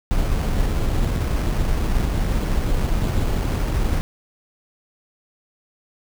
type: noise with sample-and-hold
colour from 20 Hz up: brown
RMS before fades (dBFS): -20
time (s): 0.11-4.01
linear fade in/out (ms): 0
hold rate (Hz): 3675
effects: none